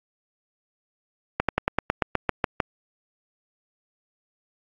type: slowing click train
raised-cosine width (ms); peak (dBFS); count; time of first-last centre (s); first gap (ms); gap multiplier
0.5; -5; 11; 1.4-2.602; 87; 1.07
effects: AAC 32 kbps